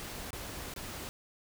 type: noise with dropouts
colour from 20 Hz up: pink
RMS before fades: -42 dBFS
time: 0-1.09 s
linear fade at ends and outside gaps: 0 ms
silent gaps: 0.306-0.331 / 0.738-0.762 s
effects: none